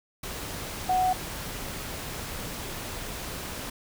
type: tone in noise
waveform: sine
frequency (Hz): 740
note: F#5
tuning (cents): 0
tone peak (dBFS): -21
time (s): 0.89-1.13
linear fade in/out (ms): 5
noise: pink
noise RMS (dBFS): -36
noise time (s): 0.23-3.7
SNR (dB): +12
effects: none